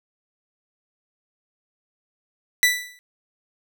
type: tone with exponential decay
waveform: sawtooth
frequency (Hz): 1975.5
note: B6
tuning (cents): 0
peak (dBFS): -8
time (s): 2.63-2.99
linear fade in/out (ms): 0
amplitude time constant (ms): 77
effects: none